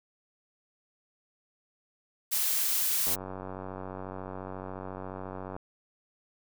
blue noise, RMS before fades -28 dBFS, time 2.31-3.16 s, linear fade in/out 20 ms
click train, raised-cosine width 1 ms, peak -25 dBFS, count 236, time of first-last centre 3.07-5.565 s, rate 94.2 Hz
effects none

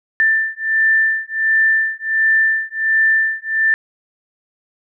sine beating tone pair, 1776 / 1777.4 Hz, A6 / A6, +16 / +17 cents, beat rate 1.4 Hz, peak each -16 dBFS, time 0.2-3.74 s, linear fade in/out 0 ms, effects none

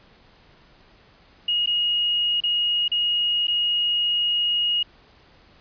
sine tone with dropouts, 2877 Hz, F#7, 49 cents flat, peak -19 dBFS, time 1.48-4.83 s, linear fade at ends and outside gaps 5 ms, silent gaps 1.661-1.672 / 2.404-2.436 / 2.881-2.916 / 3.471-3.48 s, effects pink hiss -54 dBFS RMS until 5.6 s + resampled to 11025 Hz

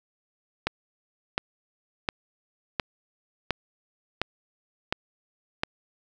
click train, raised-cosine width 0.3 ms, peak -8 dBFS, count 8, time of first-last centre 0.67-5.635 s, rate 1.41 Hz, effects none

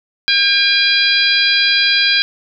harmonic tone with a mistuned harmonic, 803 Hz, G5, 41 cents sharp, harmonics 2 / 3 / 4 / 5 / 6, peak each -17 / -17 / -17 / -17 / -17 dBFS, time 0.28-2.22 s, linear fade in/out 0 ms, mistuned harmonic 4, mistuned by +34 cents, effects none

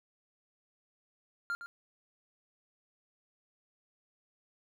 triangle tone with echo, 1396.9 Hz, F6, in tune, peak -30 dBFS, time 1.5-1.55 s, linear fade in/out 0 ms, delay 110 ms, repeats 1, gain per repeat -10 dB, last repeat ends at 1.66 s, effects none

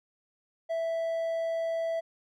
triangle tone, 659.3 Hz, E5, in tune, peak -26 dBFS, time 0.69-2.01 s, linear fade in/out 20 ms, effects none

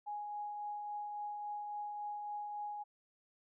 sine tone with tremolo, 830.6 Hz, G#5, in tune, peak -38 dBFS, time 0.06-2.84 s, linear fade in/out 20 ms, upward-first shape triangle, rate 3.6 Hz, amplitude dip 30%, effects none

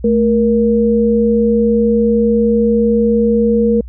sine tone pair together, 218.3 / 471.4 Hz, A3 / A#4, -13 / +19 cents, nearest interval octave + minor second, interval 1332 cents, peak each -12 dBFS, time 0.04-3.81 s, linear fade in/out 5 ms, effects added 60 Hz sine -27 dBFS peak until 3.88 s

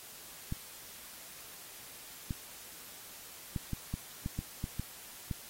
clicks, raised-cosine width 5 ms, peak -22 dBFS, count 10, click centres 0.524 / 2.308 / 3.562 / 3.733 / 3.94 / 4.261 / 4.39 / 4.641 / 4.796 / 5.312 s, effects white hiss -50 dBFS RMS until 5.49 s + AAC 48 kbps

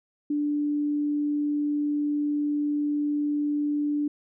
sine tone, 293.7 Hz, D4, in tune, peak -23 dBFS, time 0.3-4.08 s, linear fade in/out 5 ms, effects none

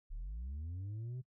sine linear sweep, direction up, 32.7 to 130.81 Hz, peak -37 dBFS, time 0.1-1.22 s, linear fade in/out 20 ms, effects noise-tail reverb RT60 0.1 s tail -20 dB re dry + tanh soft clip ceiling -39 dBFS

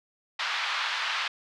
pink band-pass noise, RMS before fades -30 dBFS, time 0.39-1.28 s, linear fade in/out 5 ms, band 1000 to 4300 Hz, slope 24 dB/octave, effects none

